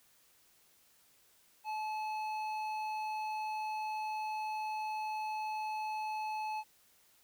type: tone with hard clipping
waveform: sine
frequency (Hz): 862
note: A5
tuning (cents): -36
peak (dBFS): -37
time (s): 1.64-6.64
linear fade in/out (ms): 50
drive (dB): 9
effects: white hiss -67 dBFS RMS until 7.23 s